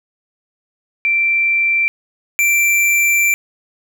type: tone pair in turn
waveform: sine / square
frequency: 2349 / 2349 Hz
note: D7 / D7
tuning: 0 / 0 cents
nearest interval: unison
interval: 0 cents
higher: neither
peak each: -12 dBFS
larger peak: neither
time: 1.05-1.88 / 2.39-3.34 s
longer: second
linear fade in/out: 0 ms
effects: 9-bit